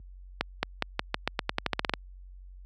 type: accelerating click train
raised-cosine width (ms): 0.3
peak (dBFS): -9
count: 15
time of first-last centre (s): 0.41-1.937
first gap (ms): 220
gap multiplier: 0.88
effects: added 46 Hz sine -31 dBFS peak until 2.65 s + high-pass 100 Hz 12 dB/octave